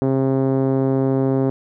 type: tone with low-pass filter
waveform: 5% pulse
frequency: 133.8 Hz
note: C3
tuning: 39 cents sharp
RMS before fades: -18 dBFS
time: 0.02-1.5 s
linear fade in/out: 0 ms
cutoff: 360 Hz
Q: 1.2
effects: none